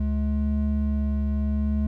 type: tone pair together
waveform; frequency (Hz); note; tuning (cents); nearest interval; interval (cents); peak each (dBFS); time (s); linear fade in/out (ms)
triangle; 71 / 212.2; C#2 / G#3; +42 / +38; octave + perfect fifth; 1896; -21 / -24; 0-1.87; 5
effects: none